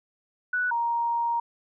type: tone pair in turn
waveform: sine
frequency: 1480 / 937 Hz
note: F#6 / A#5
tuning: 0 / +9 cents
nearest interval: minor sixth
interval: 791 cents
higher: first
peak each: -23 dBFS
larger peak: neither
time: 0.53-0.71 / 0.71-1.4 s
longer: second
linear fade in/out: 5 ms
effects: none